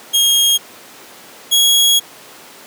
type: tone pair in turn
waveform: sawtooth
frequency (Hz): 3255 / 3318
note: G#7 / G#7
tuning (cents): -36 / -2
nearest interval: unison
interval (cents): 34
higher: second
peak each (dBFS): -7 / -6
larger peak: second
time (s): 0.13-0.58 / 1.51-2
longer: second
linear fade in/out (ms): 20
effects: pink hiss -38 dBFS RMS until 2.66 s + high-pass 300 Hz 12 dB/octave